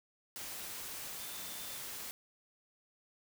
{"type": "tone in noise", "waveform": "sine", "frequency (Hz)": 3551, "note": "A7", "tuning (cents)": 15, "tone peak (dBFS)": -53, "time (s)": [1.2, 1.77], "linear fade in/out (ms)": 0, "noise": "white", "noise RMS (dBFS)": -44, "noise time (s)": [0.36, 2.11], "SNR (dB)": -12, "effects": []}